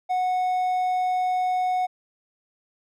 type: tone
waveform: triangle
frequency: 735 Hz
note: F#5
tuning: 12 cents flat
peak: -19 dBFS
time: 0.09-1.87 s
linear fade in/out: 20 ms
effects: none